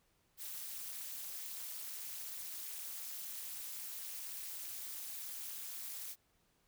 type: noise with amplitude modulation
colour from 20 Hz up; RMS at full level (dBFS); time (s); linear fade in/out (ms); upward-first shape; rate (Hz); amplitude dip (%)
blue; -41; 0.37-6.16; 50; sine; 236; 100
effects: pink hiss -75 dBFS RMS until 6.67 s